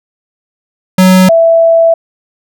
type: tone pair in turn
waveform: square / sine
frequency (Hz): 185.8 / 662.1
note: F#3 / E5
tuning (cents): +7 / +7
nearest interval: octave + minor seventh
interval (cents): 2200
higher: second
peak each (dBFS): -3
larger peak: neither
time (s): 0.98-1.29 / 1.29-1.94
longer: second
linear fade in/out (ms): 5
effects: none